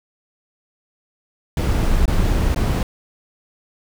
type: noise with dropouts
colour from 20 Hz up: brown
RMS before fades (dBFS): -17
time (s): 1.57-2.83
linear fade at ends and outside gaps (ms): 2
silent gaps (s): 2.056-2.078 / 2.547-2.56
effects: none